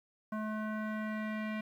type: tone with low-pass filter sweep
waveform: square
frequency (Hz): 215.4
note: A3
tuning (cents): -37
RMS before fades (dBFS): -37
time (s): 0.32-1.61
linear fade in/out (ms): 5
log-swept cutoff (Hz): 1300 to 2300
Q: 2.7
effects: 11-bit